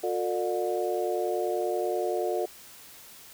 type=harmonic tone with a mistuned harmonic; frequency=120 Hz; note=B2; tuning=49 cents flat; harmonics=3 / 4 / 5 / 6; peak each=-30 / -31 / -32 / -33 dBFS; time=0.03-2.46 s; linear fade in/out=10 ms; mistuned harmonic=4; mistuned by=-110 cents; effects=white hiss -49 dBFS RMS until 3.33 s